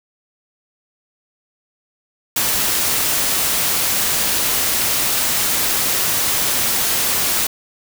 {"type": "noise", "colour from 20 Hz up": "white", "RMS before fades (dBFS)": -18, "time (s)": [2.36, 7.47], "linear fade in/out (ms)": 5, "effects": []}